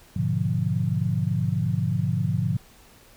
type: chord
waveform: sine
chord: G# diminished seventh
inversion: none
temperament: equal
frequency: 103.83 / 123.47 / 146.83 / 174.61 Hz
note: G#2 / B2 / D3 / F3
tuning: 0 / 0 / 0 / 0 cents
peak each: -27 dBFS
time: 0.16-2.57 s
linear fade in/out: 5 ms
effects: pink hiss -53 dBFS RMS until 3.16 s